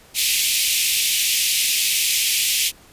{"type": "high-pass noise", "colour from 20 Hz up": "pink", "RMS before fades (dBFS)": -19, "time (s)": [0.14, 2.72], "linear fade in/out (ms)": 50, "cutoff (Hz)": 2300, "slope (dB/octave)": 48, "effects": ["pink hiss -49 dBFS RMS until 2.92 s", "resampled to 32000 Hz"]}